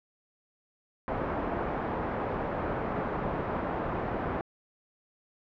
white low-pass noise, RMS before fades -32 dBFS, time 1.08-4.41 s, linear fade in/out 0 ms, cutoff 880 Hz, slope 12 dB/octave, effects low-pass 2000 Hz 12 dB/octave

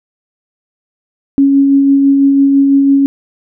sine tone with tremolo, 276.6 Hz, C#4, 4 cents flat, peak -4 dBFS, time 1.38-3.06 s, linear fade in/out 0 ms, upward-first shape sine, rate 6 Hz, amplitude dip 25%, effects none

